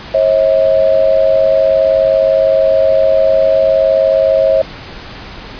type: tone pair together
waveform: sine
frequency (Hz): 541 / 640.5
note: C#5 / E5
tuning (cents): -42 / -50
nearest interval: minor third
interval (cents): 292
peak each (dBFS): -10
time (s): 0.14-4.62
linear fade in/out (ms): 5
effects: pink hiss -30 dBFS RMS until 5.59 s + resampled to 11025 Hz